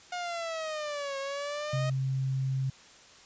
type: linear two-way sweep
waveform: sawtooth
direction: down then up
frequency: 720 to 544 to 627 Hz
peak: -29 dBFS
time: 0.12-1.9 s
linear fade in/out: 5 ms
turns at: 1.18 s
type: tone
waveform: sine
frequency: 133 Hz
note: C3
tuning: 29 cents sharp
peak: -27 dBFS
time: 1.73-2.7 s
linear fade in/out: 5 ms
effects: white hiss -54 dBFS RMS until 3.25 s + resampled to 16000 Hz